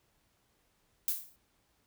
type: noise with exponential decay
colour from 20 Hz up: violet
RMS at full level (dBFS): -28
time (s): 1.08-1.36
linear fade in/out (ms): 0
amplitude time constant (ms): 60
effects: pink hiss -73 dBFS RMS until 1.86 s